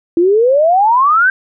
sine exponential sweep, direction up, 329.6 to 1585 Hz, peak -7 dBFS, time 0.17-1.3 s, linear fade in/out 2 ms, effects none

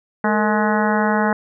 harmonic tone with a mistuned harmonic, 211.6 Hz, G#3, 33 cents sharp, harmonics 1 / 2 / 3 / 4 / 5 / 6 / 7 / 8 / 9, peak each -19 / -24 / -24 / -22 / -26 / -29 / -25 / -29 / -30 dBFS, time 0.24-1.33 s, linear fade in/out 2 ms, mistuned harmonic 2, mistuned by +110 cents, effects none

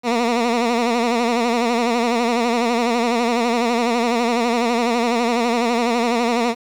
15% pulse tone with vibrato, 236.3 Hz, A#3, 24 cents sharp, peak -10 dBFS, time 0.03-6.55 s, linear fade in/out 50 ms, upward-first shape sine, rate 12 Hz, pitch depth 74 cents each way, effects low-pass 6000 Hz 12 dB/octave + 8-bit

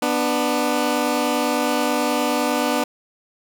15% pulse tone pair together, 246.9 / 296.5 Hz, B3 / D4, 0 / +17 cents, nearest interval minor third, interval 317 cents, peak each -15 dBFS, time 0.02-2.84 s, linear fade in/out 5 ms, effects none

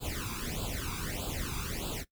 pink noise with flanger, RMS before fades -36 dBFS, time 0-2.05 s, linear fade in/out 50 ms, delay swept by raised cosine 0.25 to 0.84 ms, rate 1.6 Hz, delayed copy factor +1, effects noise-tail reverb RT60 0.1 s tail -17 dB re dry

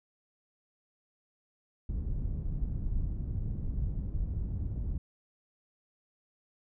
pink low-pass noise, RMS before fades -33 dBFS, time 1.89-4.98 s, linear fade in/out 5 ms, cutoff 120 Hz, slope 12 dB/octave, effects none

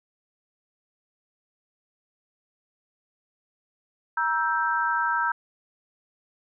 sine chord, E diminished, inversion second, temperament equal with one note detuned, 946.4 / 1318.5 / 1568 Hz, Bb5 / E6 / G6, +26 / 0 / 0 cents, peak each -26 / -27 / -26 dBFS, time 4.17-5.32 s, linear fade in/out 5 ms, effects none

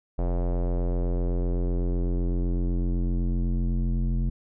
square tone with low-pass filter sweep, 43.96 Hz, F1, 12 cents sharp, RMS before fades -25 dBFS, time 0.18-4.3 s, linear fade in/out 10 ms, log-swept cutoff 650 to 200 Hz, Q 1.9, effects none

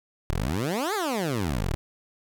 15% pulse exponential two-way sweep, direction up then down, 33.53 to 449.6 to 33.53 Hz, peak -19 dBFS, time 0.3-1.75 s, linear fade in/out 0 ms, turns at 0.94 s, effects none

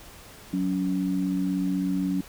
sine tone pair together, 185 / 281.1 Hz, F#3 / C#4, 0 / +24 cents, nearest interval perfect fifth, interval 724 cents, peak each -26 dBFS, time 0.53-2.21 s, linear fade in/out 5 ms, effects pink hiss -47 dBFS RMS until 2.28 s

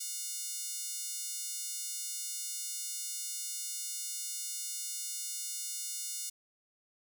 5% pulse tone with high-pass filter, 720 Hz, F#5, 47 cents flat, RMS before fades -39 dBFS, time 0-6.3 s, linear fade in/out 10 ms, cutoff 7200 Hz, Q 0.7, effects none

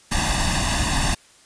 pink noise with comb filter, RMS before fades -21 dBFS, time 0.11-1.15 s, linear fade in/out 10 ms, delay 1.1 ms, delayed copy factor +0.9, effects white hiss -52 dBFS RMS until 1.45 s + resampled to 22050 Hz

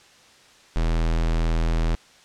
square tone, 41.02 Hz, E1, 8 cents flat, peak -20 dBFS, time 0.76-1.95 s, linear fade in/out 0 ms, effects white hiss -52 dBFS RMS until 2.24 s + low-pass 6000 Hz 12 dB/octave

